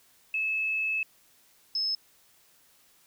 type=tone pair in turn; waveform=sine; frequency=2600 / 5200 Hz; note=E7 / E8; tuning=-24 / -24 cents; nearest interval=octave; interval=1200 cents; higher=second; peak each=-26 dBFS; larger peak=neither; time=0.34-1.03 / 1.75-1.95 s; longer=first; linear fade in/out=2 ms; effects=white hiss -62 dBFS RMS until 3.06 s